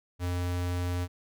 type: tone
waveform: square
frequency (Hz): 88.8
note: F2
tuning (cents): +29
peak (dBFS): -29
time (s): 0.19-1.08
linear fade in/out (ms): 50
effects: none